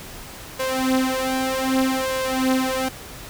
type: tone with flanger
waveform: sawtooth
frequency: 261.6 Hz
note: C4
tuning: in tune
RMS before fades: -22 dBFS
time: 0.59-2.89 s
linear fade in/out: 10 ms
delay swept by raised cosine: 1.8 to 6.4 ms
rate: 0.64 Hz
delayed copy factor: +1
effects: pink hiss -38 dBFS RMS until 3.29 s